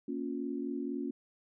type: chord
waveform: sine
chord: Bb minor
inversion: none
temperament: equal with one note detuned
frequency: 233.1 / 277.2 / 354.7 Hz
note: Bb3 / Db4 / F4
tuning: 0 / 0 / +27 cents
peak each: -39 / -36 / -40 dBFS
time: 0.08-1.11 s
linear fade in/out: 5 ms
effects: none